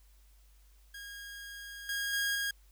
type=tone with level steps; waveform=sawtooth; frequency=1633 Hz; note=G#6; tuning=30 cents flat; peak=-40 / -29 / -26 / -28 dBFS; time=0.94-2.51 s; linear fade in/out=5 ms; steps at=1.89 / 2.13 / 2.35 s; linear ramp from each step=2 ms; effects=added 50 Hz sine -58 dBFS peak until 2.71 s + white hiss -69 dBFS RMS until 2.71 s